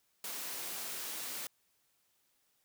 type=high-pass noise; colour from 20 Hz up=white; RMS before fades=-41 dBFS; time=0.24-1.47 s; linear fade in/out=2 ms; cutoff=190 Hz; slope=12 dB/octave; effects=white hiss -75 dBFS RMS until 2.64 s